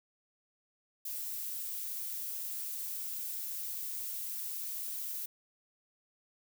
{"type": "noise", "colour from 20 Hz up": "violet", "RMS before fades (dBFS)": -39, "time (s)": [1.05, 5.26], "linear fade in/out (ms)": 5, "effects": []}